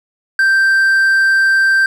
triangle tone, 1568 Hz, G6, in tune, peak -7 dBFS, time 0.39-1.86 s, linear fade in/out 2 ms, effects none

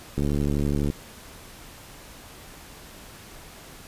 click train, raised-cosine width 3 ms, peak -13 dBFS, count 53, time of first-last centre 0.18-0.901 s, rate 72.1 Hz, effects pink hiss -45 dBFS RMS until 3.87 s + resampled to 32000 Hz

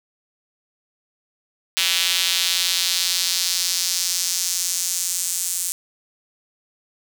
square tone with high-pass filter sweep, 89 Hz, F2, 33 cents sharp, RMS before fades -22 dBFS, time 1.77-5.72 s, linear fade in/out 0 ms, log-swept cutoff 3100 to 8000 Hz, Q 1.8, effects none

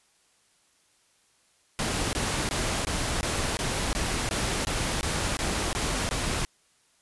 pink noise bursts, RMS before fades -28 dBFS, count 13, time 1.79-6.45 s, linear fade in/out 0 ms, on 340 ms, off 20 ms, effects white hiss -65 dBFS RMS until 7.01 s + resampled to 24000 Hz

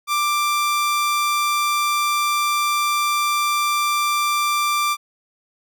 sawtooth tone, 1180 Hz, D6, 8 cents sharp, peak -14 dBFS, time 0.07-4.97 s, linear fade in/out 50 ms, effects none

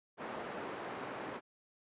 pink band-pass noise, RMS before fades -43 dBFS, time 0.17-1.41 s, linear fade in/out 50 ms, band 290 to 1600 Hz, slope 12 dB/octave, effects resampled to 8000 Hz

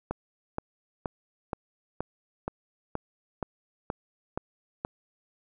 click train, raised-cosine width 1 ms, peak -16 dBFS, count 11, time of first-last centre 0.11-4.849 s, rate 2.11 Hz, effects none

